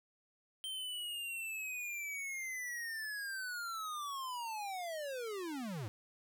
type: linear sweep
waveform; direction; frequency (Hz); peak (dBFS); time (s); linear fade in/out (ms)
square; down; 3136 to 95.6; -40; 0.64-5.88; 0
effects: none